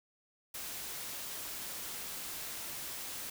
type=noise; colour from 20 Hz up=white; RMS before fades=-42 dBFS; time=0.54-3.3 s; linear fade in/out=5 ms; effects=none